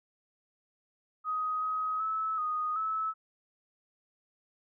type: tone with pitch steps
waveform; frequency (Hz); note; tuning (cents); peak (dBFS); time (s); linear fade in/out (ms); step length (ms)
sine; 1255 / 1264 / 1301 / 1241 / 1301; D#6 / D#6 / E6 / D#6 / E6; +15 / +27 / -23 / -5 / -23; -29; 1.24-3.14; 50; 380
effects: none